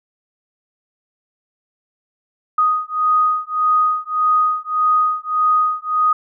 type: beating tone pair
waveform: sine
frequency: 1244.5 / 1246.2 Hz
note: D#6 / D#6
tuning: 0 / +2 cents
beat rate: 1.7 Hz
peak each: -17 dBFS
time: 2.58-6.13 s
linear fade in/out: 5 ms
effects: none